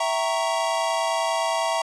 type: chord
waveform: square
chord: E diminished seventh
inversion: none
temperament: equal with one note detuned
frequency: 659.3 / 769.2 / 932.3 / 1108.7 Hz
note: E5 / G5 / Bb5 / Db6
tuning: 0 / -33 / 0 / 0 cents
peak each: -26 / -31 / -27 / -31 dBFS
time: 0-1.82 s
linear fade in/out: 5 ms
effects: resampled to 22050 Hz